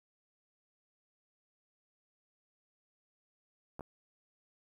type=clicks; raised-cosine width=1 ms; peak=-29 dBFS; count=2; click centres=3.794 / 3.808 s; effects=10-bit